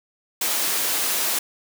white high-pass noise, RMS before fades -23 dBFS, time 0.41-1.39 s, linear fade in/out 5 ms, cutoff 260 Hz, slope 12 dB/octave, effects none

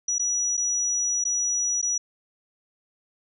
sine tone with dropouts, 5850 Hz, F#8, 21 cents flat, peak -22 dBFS, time 0.08-1.98 s, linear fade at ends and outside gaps 5 ms, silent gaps 0.184-0.194 / 0.57-0.575 / 1.241-1.251 / 1.816-1.826 s, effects none

